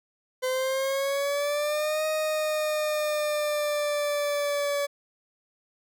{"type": "exponential two-way sweep", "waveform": "40% pulse", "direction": "up then down", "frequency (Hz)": [510, 624, 570], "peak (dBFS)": -24, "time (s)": [0.42, 4.87], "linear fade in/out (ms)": 20, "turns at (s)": 2.06, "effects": []}